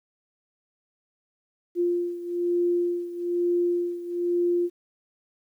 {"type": "beating tone pair", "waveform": "sine", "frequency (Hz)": [349.2, 350.3], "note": ["F4", "F4"], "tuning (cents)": [0, 5], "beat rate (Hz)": 1.1, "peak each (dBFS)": [-24, -28], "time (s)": [1.75, 4.7], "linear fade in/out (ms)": 50, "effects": ["10-bit"]}